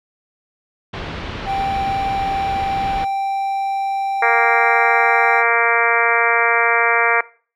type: low-pass noise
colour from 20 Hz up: pink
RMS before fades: -28 dBFS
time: 0.93-3.05 s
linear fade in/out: 10 ms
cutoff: 3800 Hz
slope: 24 dB/octave
type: tone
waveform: triangle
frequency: 784 Hz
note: G5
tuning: in tune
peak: -16 dBFS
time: 1.45-5.44 s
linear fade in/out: 50 ms
type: harmonic tone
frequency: 233.1 Hz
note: A#3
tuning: in tune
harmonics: 2 / 3 / 4 / 5 / 6 / 7 / 8 / 9 / 10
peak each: -22 / -22 / -22 / -22 / -22 / -22 / -22 / -22 / -22 dBFS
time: 4.22-7.21 s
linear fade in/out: 5 ms
effects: noise-tail reverb RT60 0.4 s tail -20 dB re dry